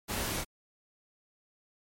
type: noise with echo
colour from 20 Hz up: pink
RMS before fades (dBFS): -35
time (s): 0.08-0.42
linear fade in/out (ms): 20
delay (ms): 29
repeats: 1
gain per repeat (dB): -3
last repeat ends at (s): 0.449
effects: MP3 64 kbps